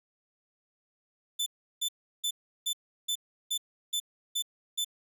sawtooth tone bursts, 3520 Hz, A7, in tune, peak -25 dBFS, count 9, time 1.39-4.847 s, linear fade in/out 10 ms, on 73 ms, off 350 ms, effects none

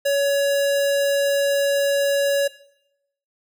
square tone, 562 Hz, C#5, 24 cents sharp, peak -18 dBFS, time 0.05-2.48 s, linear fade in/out 10 ms, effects noise-tail reverb RT60 0.8 s tail -19 dB re dry

